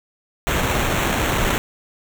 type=noise with sample-and-hold; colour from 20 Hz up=pink; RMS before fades=-20 dBFS; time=0.47-1.58 s; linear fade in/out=0 ms; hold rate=4900 Hz; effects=none